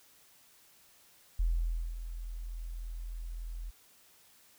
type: tone with ADSR envelope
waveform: sine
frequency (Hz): 41.75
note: E1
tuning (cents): +23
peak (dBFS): -25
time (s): 1.39-3.71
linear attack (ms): 8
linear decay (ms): 550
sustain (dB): -12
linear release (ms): 19
effects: white hiss -62 dBFS RMS until 4.58 s